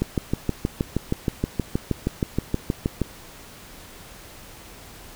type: click train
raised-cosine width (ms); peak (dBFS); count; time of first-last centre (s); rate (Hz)
3; -8; 20; 0.02-3.017; 6.34
effects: pink hiss -44 dBFS RMS until 5.15 s